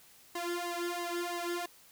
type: tone with flanger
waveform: sawtooth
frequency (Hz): 347.6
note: F4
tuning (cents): -8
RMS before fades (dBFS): -36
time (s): 0.35-1.66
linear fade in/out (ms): 5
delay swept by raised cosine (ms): 1 to 2.3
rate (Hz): 3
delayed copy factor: +0.95
effects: white hiss -59 dBFS RMS until 1.91 s